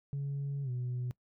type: tone with pitch glide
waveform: sine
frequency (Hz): 140.3 to 124.27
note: C#3 to B2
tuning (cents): +21 to +11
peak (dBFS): -31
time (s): 0.13-1.11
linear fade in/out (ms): 0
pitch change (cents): -210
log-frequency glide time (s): 0.63-0.7
effects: noise-tail reverb RT60 0.1 s tail -23 dB re dry + tanh soft clip ceiling -31 dBFS